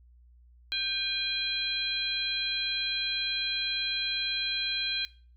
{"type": "harmonic tone with a mistuned harmonic", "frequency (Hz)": 812, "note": "G#5", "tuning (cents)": -39, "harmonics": [2, 3, 4, 5], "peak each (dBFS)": [-39, -35, -33, -31], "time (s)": [0.72, 5.05], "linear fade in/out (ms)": 0, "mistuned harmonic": 2, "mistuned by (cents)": -58, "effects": ["noise-tail reverb RT60 0.4 s tail -20 dB re dry", "added 60 Hz sine -54 dBFS peak until 5.36 s"]}